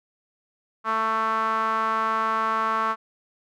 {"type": "tone with band-pass filter", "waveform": "sawtooth", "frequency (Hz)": 221.7, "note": "A3", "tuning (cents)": 13, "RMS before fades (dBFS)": -24, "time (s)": [0.84, 2.96], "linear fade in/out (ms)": 50, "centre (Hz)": 1200, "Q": 6.2, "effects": []}